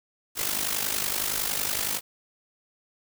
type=noise with amplitude modulation; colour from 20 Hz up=white; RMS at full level=-25 dBFS; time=0.35-2.01 s; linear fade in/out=50 ms; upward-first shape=sine; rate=50.8 Hz; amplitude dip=70%; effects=none